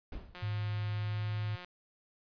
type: noise with exponential decay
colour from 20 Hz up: brown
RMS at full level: -37 dBFS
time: 0.12-0.53 s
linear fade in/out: 5 ms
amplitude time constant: 89 ms
type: click train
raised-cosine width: 0.3 ms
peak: -31 dBFS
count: 233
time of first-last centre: 0.35-1.646 s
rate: 179 Hz
type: tone with pitch glide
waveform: sine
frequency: 105.4 to 106.81 Hz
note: G#2 to G#2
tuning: +26 to +49 cents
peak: -32 dBFS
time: 0.42-1.56 s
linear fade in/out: 10 ms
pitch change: +23 cents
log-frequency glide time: 0.94-1.29 s
effects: resampled to 11025 Hz